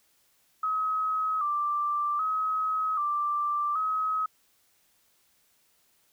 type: tone with vibrato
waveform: sine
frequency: 1225 Hz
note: D#6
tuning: 27 cents flat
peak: -25 dBFS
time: 0.63-4.26 s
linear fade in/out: 5 ms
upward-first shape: square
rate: 0.64 Hz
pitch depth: 68 cents each way
effects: white hiss -67 dBFS RMS until 6.12 s